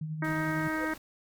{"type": "tone with tremolo", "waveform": "sine", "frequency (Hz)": 155.9, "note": "D#3", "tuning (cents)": 4, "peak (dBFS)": -31, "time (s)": [0.01, 0.68], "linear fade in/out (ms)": 5, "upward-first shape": "sine", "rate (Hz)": 11, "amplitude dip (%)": 40}
{"type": "harmonic tone", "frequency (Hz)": 313.8, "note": "D#4", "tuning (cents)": 15, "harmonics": [1, 2, 3, 4, 5, 6, 7], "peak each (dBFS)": [-32, -39, -39, -39, -36, -38, -44], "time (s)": [0.22, 0.94], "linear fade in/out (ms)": 5}
{"type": "noise", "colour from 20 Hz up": "pink", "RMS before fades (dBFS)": -48, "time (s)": [0.24, 0.98], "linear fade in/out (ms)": 5}
{"type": "tone with exponential growth", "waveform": "triangle", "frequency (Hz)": 510, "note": "C5", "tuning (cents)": -44, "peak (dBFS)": -30, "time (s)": [0.71, 0.85], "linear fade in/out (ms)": 5, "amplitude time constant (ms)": 29}
{"effects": []}